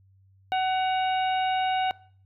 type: harmonic tone with a mistuned harmonic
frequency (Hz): 750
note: F#5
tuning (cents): +23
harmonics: 1 / 2 / 3 / 4 / 5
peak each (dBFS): -23 / -34 / -36 / -36 / -41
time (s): 0.52-1.91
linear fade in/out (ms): 0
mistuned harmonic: 4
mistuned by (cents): -91
effects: noise-tail reverb RT60 0.5 s tail -21 dB re dry + added 96 Hz sine -56 dBFS peak until 2.25 s